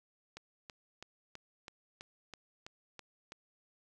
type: click train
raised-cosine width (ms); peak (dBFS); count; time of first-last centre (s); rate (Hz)
0.2; -29; 10; 0.37-3.321; 3.05
effects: none